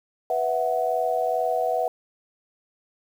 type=chord; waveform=sine; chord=B suspended fourth; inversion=none; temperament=just; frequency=493.9 / 658.5 / 740.8 Hz; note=B4 / E5 / F#5; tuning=0 / -2 / +2 cents; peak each=-27 / -25 / -25 dBFS; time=0.3-1.88 s; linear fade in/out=2 ms; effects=8-bit